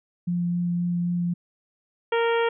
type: tone with vibrato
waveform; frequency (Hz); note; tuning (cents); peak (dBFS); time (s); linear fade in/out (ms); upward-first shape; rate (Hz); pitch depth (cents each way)
sine; 174.61; F3; 0; -22; 0.27-1.34; 10; sine; 3.8; 8
type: harmonic tone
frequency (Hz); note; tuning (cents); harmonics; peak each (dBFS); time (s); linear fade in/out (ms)
463.6; A#4; -10; 1 / 2 / 3 / 4 / 5 / 6 / 7; -21 / -27 / -31 / -33 / -35 / -37 / -38; 2.12-2.49; 5
effects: none